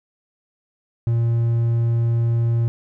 triangle tone, 116.54 Hz, A#2, in tune, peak -14 dBFS, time 1.07-2.68 s, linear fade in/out 0 ms, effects none

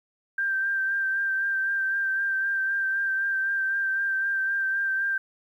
sine tone with vibrato, 1575 Hz, G6, 8 cents sharp, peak -23 dBFS, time 0.38-5.18 s, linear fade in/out 5 ms, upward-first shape sine, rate 3.9 Hz, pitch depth 23 cents each way, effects 10-bit

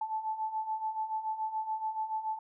sine beating tone pair, 869 / 876 Hz, A5 / A5, -22 / -8 cents, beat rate 7 Hz, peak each -38 / -33 dBFS, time 0.01-2.39 s, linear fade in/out 5 ms, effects none

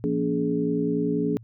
sine tone cluster, 171.7 / 235.3 / 285.8 / 421.3 Hz, F3 / A#3 / D4 / G#4, -29 / +16 / -47 / +25 cents, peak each -28 / -29 / -26 / -27 dBFS, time 0.04-1.37 s, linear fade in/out 0 ms, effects added 114 Hz sine -44 dBFS peak until 1.43 s

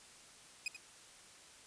sawtooth tone with echo, 2501 Hz, D#7, 8 cents sharp, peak -32 dBFS, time 0.66-0.68 s, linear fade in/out 2 ms, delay 85 ms, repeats 1, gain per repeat -11 dB, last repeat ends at 0.765 s, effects white hiss -58 dBFS RMS until 1.66 s + resampled to 22050 Hz

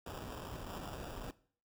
pink noise with sample-and-hold, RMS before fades -45 dBFS, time 0.06-1.31 s, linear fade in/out 5 ms, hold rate 2100 Hz, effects noise-tail reverb RT60 0.5 s tail -19 dB re dry

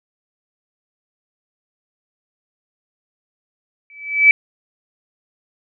sine tone with exponential growth, 2303 Hz, D7, 34 cents flat, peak -3 dBFS, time 3.9-4.31 s, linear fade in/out 1 ms, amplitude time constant 88 ms, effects none

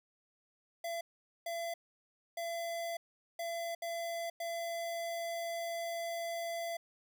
square tone bursts at uneven times, 676 Hz, E5, 43 cents sharp, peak -37 dBFS, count 6, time 0.84-1.01 / 1.46-1.74 / 2.37-2.97 / 3.39-3.75 / 3.82-4.3 / 4.4-6.77 s, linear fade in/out 5 ms, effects none

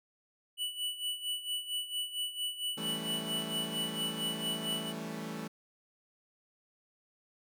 square tone with tremolo, 2960 Hz, F#7, in tune, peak -32 dBFS, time 0.57-4.93 s, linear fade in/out 50 ms, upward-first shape sine, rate 4.4 Hz, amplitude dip 75%
sawtooth chord, A dominant seventh, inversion second, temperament equal with one note detuned, 164.81 / 196 / 220 / 279.8 Hz, E3 / G3 / A3 / C#4, 0 / 0 / 0 / +16 cents, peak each -39 / -42 / -37 / -43 dBFS, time 2.77-5.48 s, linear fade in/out 10 ms
effects none

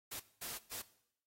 white noise bursts at uneven times, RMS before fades -44 dBFS, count 3, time 0.11-0.2 / 0.41-0.58 / 0.71-0.82 s, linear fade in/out 10 ms, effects noise-tail reverb RT60 0.7 s tail -17 dB re dry + AAC 48 kbps

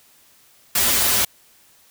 white noise with comb filter, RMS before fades -18 dBFS, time 0.75-1.25 s, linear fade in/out 5 ms, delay 6.4 ms, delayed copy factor -1, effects white hiss -54 dBFS RMS until 1.9 s

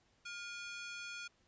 sawtooth ring-modulated tone, 1927 Hz, B6, 43 cents flat, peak -37 dBFS, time 0.25-1.28 s, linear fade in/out 10 ms, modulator 516 Hz, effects pink hiss -73 dBFS RMS until 1.47 s + resampled to 16000 Hz

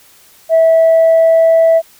sine tone with pitch glide, 652 to 655.8 Hz, E5 to E5, -19 to -9 cents, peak -4 dBFS, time 0.49-1.82 s, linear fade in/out 50 ms, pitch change +10 cents, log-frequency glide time 0.62-1.61 s, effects tanh soft clip ceiling -3 dBFS + white hiss -45 dBFS RMS until 1.99 s

